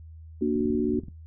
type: chord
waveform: sine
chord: Bb augmented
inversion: none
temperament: equal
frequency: 233.1 / 293.7 / 370 Hz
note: Bb3 / D4 / F#4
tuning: 0 / 0 / 0 cents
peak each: -26 dBFS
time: 0.41-1 s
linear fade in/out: 10 ms
type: click train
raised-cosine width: 5 ms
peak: -27 dBFS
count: 12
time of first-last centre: 0.56-1.084 s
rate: 21 Hz
effects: noise-tail reverb RT60 0.2 s tail -18 dB re dry + added 80 Hz sine -42 dBFS peak until 1.26 s